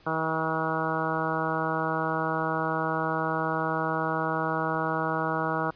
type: harmonic tone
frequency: 160 Hz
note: D#3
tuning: 49 cents sharp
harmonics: 1 / 2 / 3 / 4 / 5 / 6 / 7 / 8 / 9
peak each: -34 / -34 / -34 / -34 / -34 / -34 / -34 / -34 / -34 dBFS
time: 0.06-5.71 s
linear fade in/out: 10 ms
effects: pink hiss -57 dBFS RMS until 5.75 s + resampled to 11025 Hz